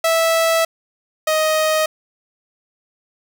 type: tone pair in turn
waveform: sawtooth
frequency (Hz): 656 / 625.1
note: E5 / D#5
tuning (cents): -9 / +8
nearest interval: minor second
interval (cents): 83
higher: first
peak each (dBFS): -10 / -11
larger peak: first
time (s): 0.04-0.65 / 1.27-1.86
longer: first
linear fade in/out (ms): 5
effects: none